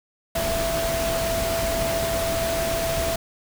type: tone in noise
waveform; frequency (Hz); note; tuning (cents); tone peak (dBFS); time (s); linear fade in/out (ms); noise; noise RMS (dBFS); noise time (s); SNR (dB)
sine; 665; E5; +15; -24; 0.35-3.16; 5; pink; -27; 0.35-3.16; 0
effects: none